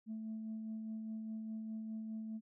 sine tone with tremolo, 220 Hz, A3, in tune, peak -38 dBFS, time 0.06-2.41 s, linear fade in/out 50 ms, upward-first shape sine, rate 4.9 Hz, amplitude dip 30%, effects tanh soft clip ceiling -37 dBFS

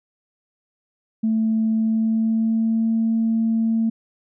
sine tone with pitch glide, 221.4 to 225.3 Hz, A3 to A3, +11 to +41 cents, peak -16 dBFS, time 1.23-3.9 s, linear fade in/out 10 ms, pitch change +30 cents, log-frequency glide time 1.73-2.86 s, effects tanh soft clip ceiling -12 dBFS

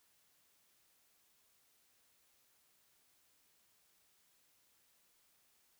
silence, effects white hiss -73 dBFS RMS until 5.79 s

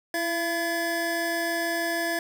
square tone cluster, 332.9 / 677 / 1711 Hz, E4 / E5 / A6, +17 / +46 / -49 cents, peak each -32 / -30 / -30 dBFS, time 0.14-2.19 s, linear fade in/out 2 ms, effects none

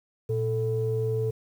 sine tone pair together, 116.54 / 440 Hz, A#2 / A4, 0 / 0 cents, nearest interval octave + major seventh, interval 2300 cents, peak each -26 dBFS, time 0.29-1.31 s, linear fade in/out 10 ms, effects tanh soft clip ceiling -17 dBFS + 9-bit

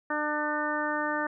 harmonic tone, 299.9 Hz, D4, 36 cents sharp, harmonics 1 / 2 / 3 / 4 / 5 / 6, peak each -34 / -34 / -34 / -34 / -34 / -34 dBFS, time 0.1-1.27 s, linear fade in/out 5 ms, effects none

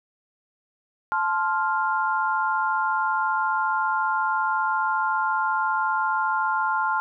sine chord, F major, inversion first, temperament just, 873.1 / 1047.7 / 1396.9 Hz, A5 / C6 / F6, -14 / +2 / 0 cents, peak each -25 / -26 / -25 dBFS, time 1.12-7 s, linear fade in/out 0 ms, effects none

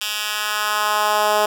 10% pulse tone with high-pass filter sweep, 210.6 Hz, G#3, 24 cents sharp, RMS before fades -20 dBFS, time 0.01-1.46 s, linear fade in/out 5 ms, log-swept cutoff 2800 to 560 Hz, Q 1.4, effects none

